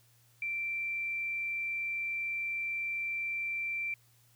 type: tone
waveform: sine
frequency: 2349 Hz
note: D7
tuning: in tune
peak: -32 dBFS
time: 0.42-3.94 s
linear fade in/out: 2 ms
effects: added 118 Hz sine -65 dBFS peak until 4.35 s + white hiss -67 dBFS RMS until 4.35 s